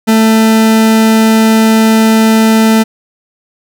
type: tone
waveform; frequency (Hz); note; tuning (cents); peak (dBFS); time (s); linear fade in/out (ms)
40% pulse; 221.5; A3; +12; -4; 0.07-2.84; 20
effects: none